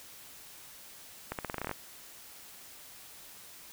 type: accelerating click train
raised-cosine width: 0.5 ms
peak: -19 dBFS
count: 11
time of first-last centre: 1.32-1.713 s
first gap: 68 ms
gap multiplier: 0.87
effects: white hiss -51 dBFS RMS until 3.72 s